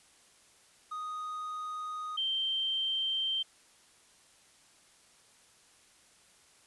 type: tone pair in turn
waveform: triangle / sine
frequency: 1244.5 / 3136 Hz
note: D#6 / G7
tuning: 0 / 0 cents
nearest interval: octave + major third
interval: 1600 cents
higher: second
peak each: -34 / -29 dBFS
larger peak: second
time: 0.91-2.17 / 2.17-3.43 s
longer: neither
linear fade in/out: 10 ms
effects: white hiss -62 dBFS RMS until 6.66 s + resampled to 24000 Hz